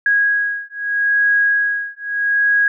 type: beating tone pair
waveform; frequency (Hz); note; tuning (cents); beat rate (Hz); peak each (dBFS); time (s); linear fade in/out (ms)
sine; 1650 / 1650.79; G#6 / G#6; -12 / -11; 0.79; -17; 0.06-2.68; 2
effects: none